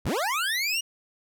25% pulse linear sweep, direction up, 30.01 to 2901 Hz, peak -21 dBFS, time 0.05-0.81 s, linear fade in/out 10 ms, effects none

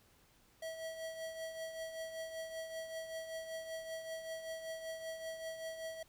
square tone with tremolo, 648 Hz, E5, 30 cents flat, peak -40 dBFS, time 0.62-6.03 s, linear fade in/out 5 ms, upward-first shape triangle, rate 5.2 Hz, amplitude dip 60%, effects pink hiss -68 dBFS RMS until 6.08 s

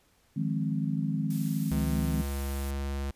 sine chord, F minor seventh, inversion third, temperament equal, 155.56 / 174.61 / 207.7 / 261.6 Hz, Eb3 / F3 / Ab3 / C4, 0 / 0 / 0 / 0 cents, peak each -30 / -35 / -32 / -34 dBFS, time 0.36-2.22 s, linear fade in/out 10 ms
blue noise, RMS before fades -44 dBFS, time 1.3-2.71 s, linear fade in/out 5 ms
square tone with pitch glide, 71 to 69.18 Hz, C#2 to C#2, +42 to -3 cents, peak -31 dBFS, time 1.71-3.11 s, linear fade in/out 5 ms, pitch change -45 cents, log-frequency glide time 1.96-2.41 s
effects pink hiss -66 dBFS RMS until 3.15 s + resampled to 32000 Hz

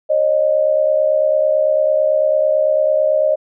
sine tone pair together, 545 / 614 Hz, C#5 / D#5, -29 / -23 cents, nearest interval major second, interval 206 cents, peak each -17 / -13 dBFS, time 0.09-3.36 s, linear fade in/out 20 ms, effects none

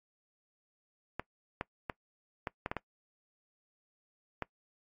clicks, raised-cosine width 0.5 ms, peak -19 dBFS, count 8, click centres 1.196 / 1.611 / 1.898 / 2.472 / 2.661 / 2.715 / 2.767 / 4.423 s, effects noise-tail reverb RT60 0.1 s tail -22 dB re dry + AAC 64 kbps

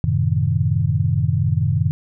sine chord, F# diminished seventh, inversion none, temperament equal, 92.5 / 110 / 130.81 / 155.56 Hz, F#2 / A2 / C3 / Eb3, 0 / 0 / 0 / 0 cents, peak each -21 dBFS, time 0.04-1.91 s, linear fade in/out 0 ms, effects none

